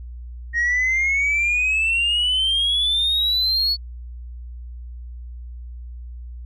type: exponential sweep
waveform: sine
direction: up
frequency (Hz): 1864.7 to 4432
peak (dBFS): -15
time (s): 0.53-3.77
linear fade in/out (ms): 50
effects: tanh soft clip ceiling -15 dBFS + added 60 Hz sine -32 dBFS peak until 6.45 s